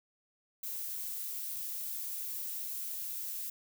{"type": "noise", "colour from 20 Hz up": "violet", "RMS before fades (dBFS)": -39, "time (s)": [0.63, 3.5], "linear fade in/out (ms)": 5, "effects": []}